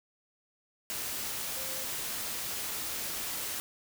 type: tone in noise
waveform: sine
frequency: 529 Hz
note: C5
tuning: 19 cents sharp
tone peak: -46 dBFS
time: 1.57-1.84 s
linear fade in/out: 0 ms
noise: white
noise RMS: -36 dBFS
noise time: 0.9-3.6 s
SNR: -13 dB
effects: none